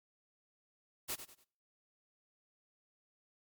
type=noise with echo; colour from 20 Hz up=white; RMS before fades=-38 dBFS; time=1.08-1.16 s; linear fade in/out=20 ms; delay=96 ms; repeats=3; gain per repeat=-10 dB; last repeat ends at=1.448 s; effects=noise-tail reverb RT60 0.6 s tail -26 dB re dry + MP3 96 kbps